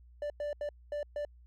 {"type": "tone bursts at uneven times", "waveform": "triangle", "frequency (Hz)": 587.3, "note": "D5", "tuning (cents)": 0, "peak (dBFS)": -31, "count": 5, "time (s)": [[0.22, 0.3], [0.4, 0.53], [0.61, 0.69], [0.92, 1.03], [1.16, 1.25]], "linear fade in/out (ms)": 2, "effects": ["added 60 Hz sine -54 dBFS peak until 1.46 s"]}